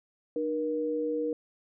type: tone pair together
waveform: sine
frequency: 303.5 / 476 Hz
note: D#4 / A#4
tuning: -43 / +36 cents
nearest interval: minor sixth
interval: 779 cents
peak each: -32 / -29 dBFS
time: 0.36-1.33 s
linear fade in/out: 2 ms
effects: none